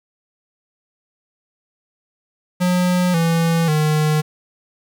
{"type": "tone with pitch steps", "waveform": "square", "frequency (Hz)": [180, 166.02, 153.12], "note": ["F#3", "E3", "D#3"], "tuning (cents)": [-47, 13, -27], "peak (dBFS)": -15, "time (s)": [2.6, 4.22], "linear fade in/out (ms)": 20, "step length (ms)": 540, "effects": ["8-bit"]}